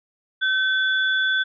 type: tone pair together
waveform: sine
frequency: 1534 / 3444 Hz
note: G6 / A7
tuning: -38 / -38 cents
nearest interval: octave + major second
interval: 1400 cents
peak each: -19 / -25 dBFS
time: 0.41-1.44 s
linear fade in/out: 20 ms
effects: none